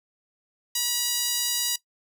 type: tone with high-pass filter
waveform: sawtooth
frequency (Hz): 965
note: B5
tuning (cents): -40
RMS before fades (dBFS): -26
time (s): 0.75-1.76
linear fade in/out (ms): 5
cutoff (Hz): 4800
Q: 1.3
effects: noise-tail reverb RT60 0.1 s tail -18 dB re dry